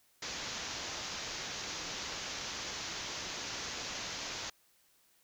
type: low-pass noise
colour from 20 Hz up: white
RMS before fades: -41 dBFS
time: 0.22-4.5 s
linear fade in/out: 5 ms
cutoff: 6800 Hz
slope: 96 dB/octave
effects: white hiss -69 dBFS RMS until 5.23 s